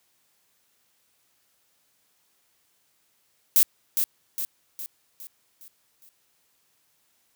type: noise with echo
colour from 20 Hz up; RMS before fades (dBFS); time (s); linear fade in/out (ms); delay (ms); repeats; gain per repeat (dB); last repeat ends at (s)
violet; -17; 3.56-3.63; 0; 410; 6; -6; 6.09
effects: white hiss -68 dBFS RMS until 7.35 s + high-pass 60 Hz 12 dB/octave

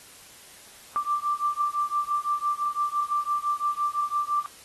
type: beating tone pair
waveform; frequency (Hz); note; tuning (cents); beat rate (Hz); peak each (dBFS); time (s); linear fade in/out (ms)
sine; 1174.7 / 1180.6; D6 / D6; 0 / +9; 5.9; -27; 0.96-4.46; 0
effects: white hiss -49 dBFS RMS until 4.64 s + AAC 32 kbps

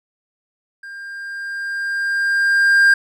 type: tone with level ramp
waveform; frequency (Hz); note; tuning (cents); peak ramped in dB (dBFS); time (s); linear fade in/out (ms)
triangle; 1600; G6; +35; -30 to -6; 0.83-2.94; 5
effects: none

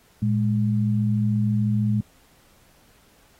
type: tone pair together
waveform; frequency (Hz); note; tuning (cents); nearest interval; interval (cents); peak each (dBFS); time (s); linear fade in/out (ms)
sine; 114.2 / 208; A#2 / G#3; -35 / +3; minor seventh; 1038; -21 / -22; 0.22-2.01; 5
effects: pink hiss -58 dBFS RMS until 3.39 s + AAC 48 kbps

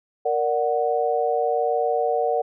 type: chord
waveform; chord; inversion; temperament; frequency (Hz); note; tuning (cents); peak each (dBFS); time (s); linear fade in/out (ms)
sine; Bb augmented; none; equal; 466.2 / 587.3 / 740; Bb4 / D5 / F#5; 0 / 0 / 0; -23 / -25 / -23; 0.25-2.42; 10
effects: none

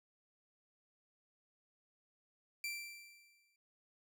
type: tone with exponential decay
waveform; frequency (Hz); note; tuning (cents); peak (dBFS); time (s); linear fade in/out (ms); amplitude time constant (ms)
sawtooth; 2349; D7; 0; -34; 2.64-3.56; 2; 200
effects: none

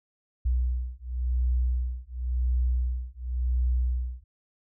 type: beating tone pair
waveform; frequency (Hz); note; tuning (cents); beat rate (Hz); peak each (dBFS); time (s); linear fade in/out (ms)
sine; 61.4 / 62.33; B1 / B1; -9 / +17; 0.93; -27; 0.45-4.24; 10
effects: none

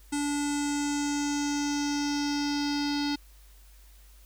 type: tone with low-pass filter sweep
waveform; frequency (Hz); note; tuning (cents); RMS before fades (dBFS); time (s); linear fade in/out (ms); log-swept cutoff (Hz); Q
square; 289.2; D4; -27; -29; 0.12-3.16; 10; 8500 to 4600; 4.7
effects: added 50 Hz sine -51 dBFS peak until 4.25 s + white hiss -60 dBFS RMS until 4.25 s

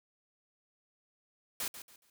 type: noise with echo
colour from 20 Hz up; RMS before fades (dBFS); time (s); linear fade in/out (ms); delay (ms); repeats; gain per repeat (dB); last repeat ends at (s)
white; -36; 1.6-1.68; 2; 140; 3; -11; 2.1
effects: none

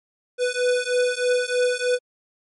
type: beating tone pair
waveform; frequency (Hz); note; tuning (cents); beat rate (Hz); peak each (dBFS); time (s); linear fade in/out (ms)
square; 493.9 / 497.1; B4 / B4; 0 / +11; 3.2; -23; 0.38-1.99; 50
effects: MP3 48 kbps

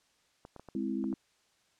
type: clicks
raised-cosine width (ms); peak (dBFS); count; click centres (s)
1; -33; 6; 0.451 / 0.563 / 0.596 / 0.687 / 1.041 / 1.128
type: chord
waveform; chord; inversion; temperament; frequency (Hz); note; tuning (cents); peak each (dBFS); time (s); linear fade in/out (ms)
sine; Ab augmented; none; equal; 207.7 / 261.6 / 329.6; Ab3 / C4 / E4; 0 / 0 / 0; -35 / -35 / -36; 0.75-1.14; 2
effects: white hiss -70 dBFS RMS until 1.79 s + low-pass 7000 Hz 12 dB/octave

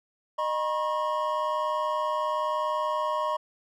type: tone cluster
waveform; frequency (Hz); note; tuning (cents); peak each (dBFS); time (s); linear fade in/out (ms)
triangle; 614 / 963 / 1084; D#5 / B5 / C#6; -23 / -44 / -39; -28; 0.38-3.37; 10
effects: none

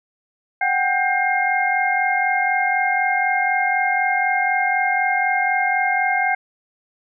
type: tone cluster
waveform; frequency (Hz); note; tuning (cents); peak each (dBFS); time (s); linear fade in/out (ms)
sine; 742 / 786 / 1575 / 2128; F#5 / G5 / G6 / C7; +5 / +4 / +8 / +29; -22; 0.61-6.35; 5
effects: none

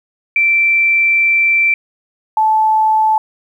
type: tone pair in turn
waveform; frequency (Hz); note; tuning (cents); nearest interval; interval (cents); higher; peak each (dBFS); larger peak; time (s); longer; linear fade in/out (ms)
sine; 2342 / 871.2; D7 / A5; -5 / -17; octave + perfect fourth; 1712; first; -9; neither; 0.36-1.74 / 2.37-3.18; first; 2
effects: 8-bit

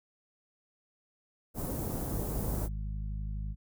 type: band-stop noise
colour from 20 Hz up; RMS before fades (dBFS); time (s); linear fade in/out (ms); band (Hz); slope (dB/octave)
pink; -35; 1.54-2.69; 50; 630 to 13000; 12
type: harmonic tone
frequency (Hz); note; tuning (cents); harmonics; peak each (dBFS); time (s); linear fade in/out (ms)
52; G#1; +3; 1 / 2 / 3 / 4; -34 / -42 / -44 / -50; 2.1-3.56; 50
effects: none

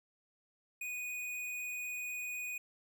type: tone with hard clipping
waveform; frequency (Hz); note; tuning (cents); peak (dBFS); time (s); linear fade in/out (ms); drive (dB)
sine; 2477; D#7; -8; -39; 0.81-2.58; 5; 18
effects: none

